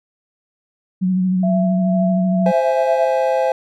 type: tone with vibrato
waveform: sine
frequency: 185 Hz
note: F#3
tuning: in tune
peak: -14 dBFS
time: 1.01-2.52 s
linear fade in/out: 20 ms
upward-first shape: sine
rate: 13 Hz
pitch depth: 30 cents each way
type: tone with tremolo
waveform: sine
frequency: 668 Hz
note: E5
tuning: 23 cents sharp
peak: -18 dBFS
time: 1.43-3.05 s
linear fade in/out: 5 ms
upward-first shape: triangle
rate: 2.1 Hz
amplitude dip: 60%
type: chord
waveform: triangle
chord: C augmented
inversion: none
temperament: equal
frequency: 523.3 / 659.3 / 830.6 Hz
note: C5 / E5 / G#5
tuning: 0 / 0 / 0 cents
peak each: -15 / -18 / -19 dBFS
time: 2.46-3.52 s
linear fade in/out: 2 ms
effects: none